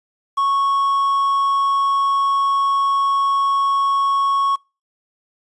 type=tone with quantisation; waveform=triangle; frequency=1105 Hz; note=C#6; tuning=6 cents flat; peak=-13 dBFS; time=0.37-4.56 s; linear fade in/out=10 ms; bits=7; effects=noise-tail reverb RT60 0.3 s tail -26 dB re dry + resampled to 24000 Hz